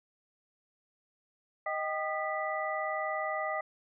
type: tone cluster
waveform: sine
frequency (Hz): 625 / 782 / 1222 / 1972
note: D#5 / G5 / D#6 / B6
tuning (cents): +8 / -4 / -32 / -3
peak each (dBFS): -35 / -37 / -37 / -37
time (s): 1.66-3.61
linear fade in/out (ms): 5
effects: none